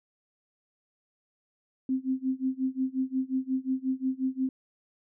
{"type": "tone with tremolo", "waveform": "sine", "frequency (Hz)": 261.6, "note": "C4", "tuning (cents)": 0, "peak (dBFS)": -23, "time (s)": [1.89, 4.49], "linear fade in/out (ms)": 2, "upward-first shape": "sine", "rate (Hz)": 5.6, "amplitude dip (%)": 95, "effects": []}